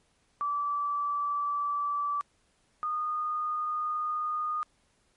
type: tone pair in turn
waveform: sine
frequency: 1159 / 1227.9 Hz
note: D6 / D#6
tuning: -23 / -23 cents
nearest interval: minor second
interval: 100 cents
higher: second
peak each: -27 / -28 dBFS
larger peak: first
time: 0.41-2.21 / 2.83-4.63 s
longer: neither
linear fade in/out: 0 ms
effects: pink hiss -69 dBFS RMS until 5.16 s + MP3 48 kbps